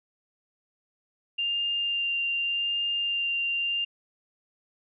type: tone with vibrato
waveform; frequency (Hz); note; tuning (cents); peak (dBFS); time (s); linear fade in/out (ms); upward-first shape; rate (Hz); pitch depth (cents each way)
sine; 2794; F7; 0; -25; 1.38-3.85; 10; sine; 0.85; 9
effects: none